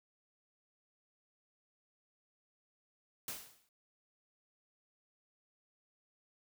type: noise with exponential decay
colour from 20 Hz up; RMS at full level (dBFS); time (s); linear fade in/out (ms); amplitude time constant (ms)
white; -39; 3.28-3.69; 2; 87
effects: noise-tail reverb RT60 0.2 s tail -26 dB re dry